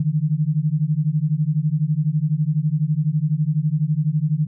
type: beating tone pair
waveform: sine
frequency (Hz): 146.83 / 158.83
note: D3 / D#3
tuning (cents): 0 / +36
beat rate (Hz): 12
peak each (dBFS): -20 / -20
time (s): 0-4.47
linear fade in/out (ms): 5
effects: none